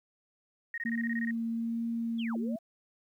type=tone bursts; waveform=sine; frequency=1864.7 Hz; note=A#6; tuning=in tune; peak=-33 dBFS; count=10; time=0.74-1.309 s; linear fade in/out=2 ms; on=38 ms; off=21 ms
type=tone with vibrato; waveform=sine; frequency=230.3 Hz; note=A#3; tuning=21 cents flat; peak=-30 dBFS; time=0.85-2.56 s; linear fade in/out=5 ms; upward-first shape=triangle; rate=1.2 Hz; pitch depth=10 cents each way
type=linear two-way sweep; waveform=sine; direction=down then up; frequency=3520 to 314.8 to 698 Hz; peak=-40 dBFS; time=2.18-2.59 s; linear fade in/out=20 ms; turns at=2.37 s
effects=11-bit